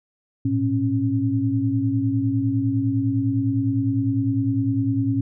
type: tone cluster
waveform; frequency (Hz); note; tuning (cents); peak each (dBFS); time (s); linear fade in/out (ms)
sine; 108.1 / 118 / 273.5; A2 / A#2 / C#4; -30 / +22 / -23; -24 / -25 / -21; 0.45-5.21; 5
effects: none